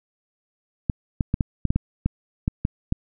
clicks, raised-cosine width 5 ms, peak -8 dBFS, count 11, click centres 0.898 / 1.208 / 1.341 / 1.408 / 1.653 / 1.705 / 1.76 / 2.06 / 2.479 / 2.651 / 2.924 s, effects none

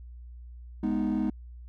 triangle chord, G# minor, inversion none, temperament equal, 207.7 / 246.9 / 311.1 Hz, G#3 / B3 / D#4, 0 / 0 / 0 cents, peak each -26 / -27 / -27 dBFS, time 0.83-1.3 s, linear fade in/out 5 ms, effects tanh soft clip ceiling -19 dBFS + added 60 Hz sine -42 dBFS peak until 1.68 s

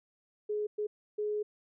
sine tone bursts at uneven times, 420.3 Hz, G#4, 21 cents sharp, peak -30 dBFS, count 3, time 0.49-0.67 / 0.78-0.87 / 1.18-1.43 s, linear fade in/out 10 ms, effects none

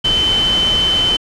sine tone in noise, 3061 Hz, G7, 42 cents flat, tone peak -12 dBFS, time 0.04-1.17 s, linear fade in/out 10 ms, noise pink, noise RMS -22 dBFS, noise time 0.04-1.17 s, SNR +7 dB, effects low-pass 6000 Hz 12 dB/octave

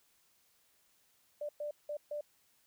sine tone bursts at uneven times, 591 Hz, D5, 11 cents sharp, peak -36 dBFS, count 4, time 1.41-1.49 / 1.6-1.71 / 1.89-1.97 / 2.11-2.21 s, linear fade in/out 5 ms, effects white hiss -71 dBFS RMS until 2.66 s

